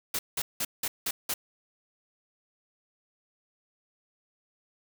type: noise bursts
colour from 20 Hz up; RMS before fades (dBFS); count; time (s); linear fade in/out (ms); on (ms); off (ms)
white; -30; 6; 0.14-1.34; 5; 50; 180
effects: none